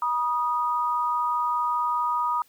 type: tone pair together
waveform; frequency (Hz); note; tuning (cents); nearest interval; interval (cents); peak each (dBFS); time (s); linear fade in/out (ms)
sine; 964 / 1239.1; B5 / D#6; -42 / -8; major third; 434; -25; 0.02-2.42; 2
effects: white hiss -60 dBFS RMS until 2.48 s